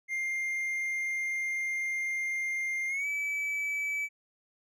triangle tone with pitch glide, 2108 to 2299 Hz, C7 to D7, +12 to -37 cents, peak -28 dBFS, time 0.08-4.09 s, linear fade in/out 50 ms, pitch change +151 cents, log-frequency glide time 2.88-3.07 s, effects none

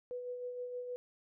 sine tone with tremolo, 493.9 Hz, B4, in tune, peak -37 dBFS, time 0.11-0.96 s, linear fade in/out 0 ms, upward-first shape sine, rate 6.4 Hz, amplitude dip 40%, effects none

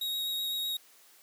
45% pulse tone with vibrato, 3782 Hz, A#7, 24 cents sharp, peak -30 dBFS, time 0.01-0.77 s, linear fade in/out 5 ms, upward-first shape sine, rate 7.9 Hz, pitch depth 11 cents each way, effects white hiss -59 dBFS RMS until 1.22 s + high-pass 300 Hz 12 dB/octave

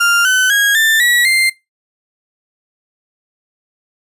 35% pulse tone with pitch steps, 1396.9 / 1514.6 / 1642.1 / 1780.4 / 1930.4 / 2093 Hz, F6 / F#6 / G#6 / A6 / B6 / C7, 0 / +40 / -20 / +20 / -40 / 0 cents, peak -8 dBFS, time 0-1.5 s, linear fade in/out 10 ms, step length 250 ms, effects noise-tail reverb RT60 0.2 s tail -19 dB re dry + resampled to 32000 Hz

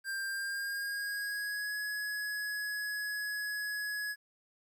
square tone with pitch glide, 1588 to 1682.4 Hz, G6 to G#6, +22 to +22 cents, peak -35 dBFS, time 0.04-4.16 s, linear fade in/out 50 ms, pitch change +100 cents, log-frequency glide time 0.27-1.77 s, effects 12-bit

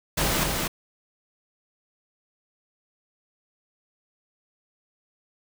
pink noise with echo, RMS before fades -24 dBFS, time 0.17-0.44 s, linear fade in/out 10 ms, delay 240 ms, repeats 1, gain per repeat -3 dB, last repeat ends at 0.68 s, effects none

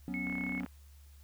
triangle chord, F# suspended fourth, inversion none, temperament equal, 185 / 246.9 / 277.2 Hz, F#3 / B3 / C#4, 0 / 0 / 0 cents, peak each -38 dBFS, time 0.08-0.65 s, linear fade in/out 0 ms
sine tone, 2195 Hz, C#7, 18 cents flat, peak -37 dBFS, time 0.14-0.6 s, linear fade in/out 0 ms
click train, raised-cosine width 0.5 ms, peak -31 dBFS, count 15, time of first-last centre 0.27-0.662 s, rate 35.7 Hz
effects added 71 Hz sine -53 dBFS peak until 1.23 s + white hiss -66 dBFS RMS until 1.23 s

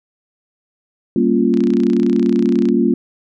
sine chord, G half-diminished seventh, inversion none, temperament equal, 196 / 233.1 / 277.2 / 349.2 Hz, G3 / Bb3 / Db4 / F4, 0 / 0 / 0 / 0 cents, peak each -19 / -15 / -18 / -17 dBFS, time 1.16-2.94 s, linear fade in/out 2 ms
click train, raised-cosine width 0.2 ms, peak -16 dBFS, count 36, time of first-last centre 1.54-2.688 s, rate 30.5 Hz
effects none

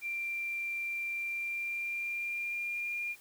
sine tone with pitch glide, 2366 to 2407 Hz, D7 to D7, +12 to +42 cents, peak -33 dBFS, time 0.01-3.16 s, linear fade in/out 50 ms, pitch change +30 cents, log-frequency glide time 1.13-2.97 s, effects white hiss -58 dBFS RMS until 3.2 s

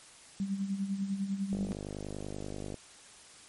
sine tone with tremolo, 196 Hz, G3, in tune, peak -28 dBFS, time 0.4-1.72 s, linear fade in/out 0 ms, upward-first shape sine, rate 10 Hz, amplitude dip 65%
click train, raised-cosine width 2 ms, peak -26 dBFS, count 62, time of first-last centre 1.53-2.743 s, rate 50.3 Hz
effects white hiss -54 dBFS RMS until 3.48 s + MP3 48 kbps

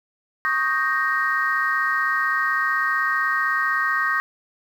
sine chord, Eb dominant seventh, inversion third, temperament equal, 1108.7 / 1244.5 / 1568 / 1864.7 Hz, Db6 / Eb6 / G6 / Bb6, 0 / 0 / 0 / 0 cents, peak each -26 / -25 / -24 / -22 dBFS, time 0.45-4.2 s, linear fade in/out 0 ms, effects tanh soft clip ceiling -10 dBFS + 8-bit

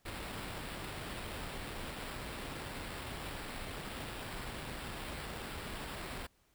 pink noise with sample-and-hold, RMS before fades -43 dBFS, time 0.05-6.27 s, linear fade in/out 10 ms, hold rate 6300 Hz, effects pink hiss -72 dBFS RMS until 6.54 s

